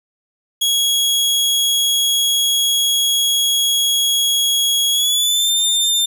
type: tone with pitch glide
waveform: sawtooth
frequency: 3322 to 3602 Hz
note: G#7 to A7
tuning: 0 to +40 cents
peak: -11 dBFS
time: 0.61-6.06 s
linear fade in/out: 10 ms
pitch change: +140 cents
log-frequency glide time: 4.91-5.52 s
effects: 8-bit